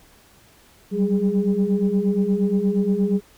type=tone cluster; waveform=sine; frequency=189.6 / 198.1 / 412.5 Hz; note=F#3 / G3 / G#4; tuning=+43 / +18 / -12 cents; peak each=-21 / -20 / -23 dBFS; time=0.91-3.21 s; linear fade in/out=50 ms; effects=tanh soft clip ceiling -9 dBFS + pink hiss -53 dBFS RMS until 3.37 s